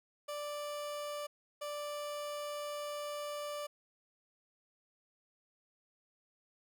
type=tone pair in turn; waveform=30% pulse; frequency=587.3 / 587.3 Hz; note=D5 / D5; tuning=0 / 0 cents; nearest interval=unison; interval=0 cents; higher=neither; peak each=-36 / -36 dBFS; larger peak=neither; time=0.28-1.27 / 1.61-3.67 s; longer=second; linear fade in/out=10 ms; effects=none